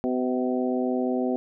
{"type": "harmonic tone with a mistuned harmonic", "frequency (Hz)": 126.1, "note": "B2", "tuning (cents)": 36, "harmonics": [2, 3, 4, 5, 6], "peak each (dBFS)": [-25, -29, -31, -33, -35], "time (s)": [0.04, 1.36], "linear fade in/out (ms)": 0, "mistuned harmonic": 5, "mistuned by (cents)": 47, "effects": []}